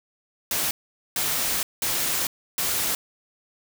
white noise bursts at uneven times, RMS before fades -25 dBFS, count 4, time 0.51-0.71 / 1.16-1.63 / 1.82-2.27 / 2.58-2.95 s, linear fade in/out 2 ms, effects none

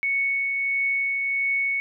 sine tone with tremolo, 2217 Hz, C#7, in tune, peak -20 dBFS, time 0.03-1.8 s, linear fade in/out 0 ms, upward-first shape triangle, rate 1.5 Hz, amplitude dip 30%, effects none

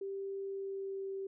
sine tone with pitch glide, 392 to 388.4 Hz, G4 to G4, 0 to -16 cents, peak -37 dBFS, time 0.01-1.27 s, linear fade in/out 5 ms, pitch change -16 cents, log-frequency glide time 0.43-1.1 s, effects none

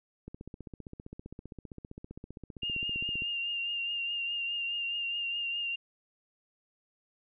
click train, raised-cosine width 3 ms, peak -30 dBFS, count 46, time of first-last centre 0.28-3.221 s, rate 15.3 Hz
sine tone with vibrato, 2798 Hz, F7, 3 cents sharp, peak -31 dBFS, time 2.62-5.76 s, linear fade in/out 10 ms, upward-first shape triangle, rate 4.8 Hz, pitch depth 33 cents each way
effects none

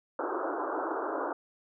pink band-pass noise, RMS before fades -33 dBFS, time 0.19-1.33 s, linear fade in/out 2 ms, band 290 to 1500 Hz, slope 96 dB/octave, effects none

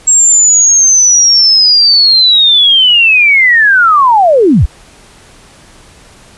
sine linear sweep, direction down, 7600 to 39.93 Hz, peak -3 dBFS, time 0.07-4.66 s, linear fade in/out 10 ms, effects pink hiss -39 dBFS RMS until 6.37 s + resampled to 24000 Hz

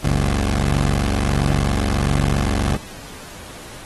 15% pulse tone pair together, 47.54 / 70.6 Hz, F#1 / C#2, +48 / +32 cents, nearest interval perfect fifth, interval 684 cents, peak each -13 dBFS, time 0.03-2.77 s, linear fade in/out 20 ms, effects pink hiss -38 dBFS RMS until 3.85 s + AAC 32 kbps

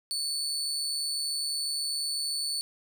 30% pulse tone, 4463 Hz, C#8, 11 cents sharp, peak -26 dBFS, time 0.11-2.61 s, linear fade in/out 0 ms, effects none

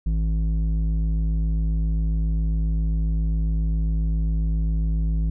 square tone with low-pass filter, 53.7 Hz, A1, 41 cents flat, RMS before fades -22 dBFS, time 0.06-5.3 s, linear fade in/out 5 ms, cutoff 160 Hz, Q 1.3, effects none

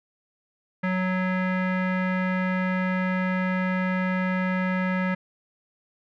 square tone with low-pass filter, 185 Hz, F#3, in tune, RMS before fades -25 dBFS, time 0.83-5.15 s, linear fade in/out 10 ms, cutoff 1900 Hz, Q 3.7, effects none

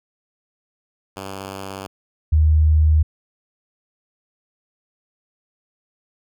5% pulse / sine tone pair in turn, 97 / 77.5 Hz, G2 / D#2, -18 / -6 cents, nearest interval major third, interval 388 cents, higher first, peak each -19 / -11 dBFS, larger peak second, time 1.16-1.87 / 2.32-3.03 s, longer neither, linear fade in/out 10 ms, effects none

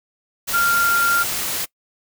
sine tone in noise, 1390 Hz, F6, 9 cents flat, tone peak -15 dBFS, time 0.53-1.24 s, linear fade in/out 20 ms, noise white, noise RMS -24 dBFS, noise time 0.47-1.66 s, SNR +6 dB, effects noise-tail reverb RT60 0.1 s tail -23 dB re dry

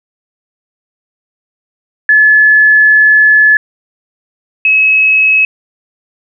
sine tone pair in turn, 1719 / 2570 Hz, A6 / E7, -41 / -45 cents, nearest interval perfect fifth, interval 696 cents, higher second, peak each -3 / -5 dBFS, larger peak first, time 2.09-3.57 / 4.65-5.45 s, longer first, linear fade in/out 2 ms, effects none

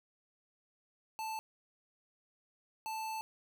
square tone bursts at uneven times, 880 Hz, A5, in tune, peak -38 dBFS, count 2, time 1.19-1.39 / 2.86-3.21 s, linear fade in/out 0 ms, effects none

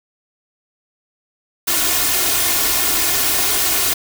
white noise with comb filter, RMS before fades -17 dBFS, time 1.67-3.94 s, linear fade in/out 10 ms, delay 2.8 ms, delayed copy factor +0.7, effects none

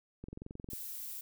click train, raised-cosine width 3 ms, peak -31 dBFS, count 12, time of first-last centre 0.24-0.733 s, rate 22.3 Hz
violet noise, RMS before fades -43 dBFS, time 0.7-1.21 s, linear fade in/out 5 ms
effects none

